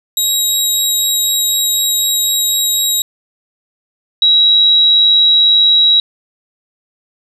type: tone pair in turn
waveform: 20% pulse / sine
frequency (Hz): 3824 / 3866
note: A#7 / B7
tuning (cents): +43 / -38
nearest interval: unison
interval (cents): 19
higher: second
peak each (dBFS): -6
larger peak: neither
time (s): 0.17-3.02 / 4.22-6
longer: first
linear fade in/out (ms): 2
effects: none